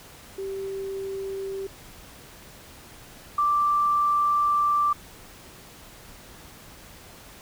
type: tone pair in turn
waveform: sine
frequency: 388.6 / 1174.6 Hz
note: G4 / D6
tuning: -15 / 0 cents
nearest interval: octave + perfect fifth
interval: 1915 cents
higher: second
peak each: -29 / -19 dBFS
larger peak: second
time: 0.38-1.67 / 3.38-4.93 s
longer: second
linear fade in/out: 5 ms
effects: pink hiss -47 dBFS RMS until 7.41 s